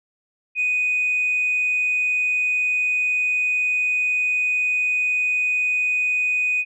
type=tone; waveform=sine; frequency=2489 Hz; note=D#7; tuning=in tune; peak=-17 dBFS; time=0.55-6.65 s; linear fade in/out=50 ms; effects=tanh soft clip ceiling -14 dBFS